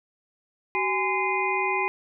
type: tone cluster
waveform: sine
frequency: 380.2 / 825 / 1021 / 2080 / 2456 Hz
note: F#4 / G#5 / C6 / C7 / D#7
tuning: +47 / -12 / -43 / -11 / -23 cents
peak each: -29 dBFS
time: 0.75-1.88 s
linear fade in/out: 0 ms
effects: none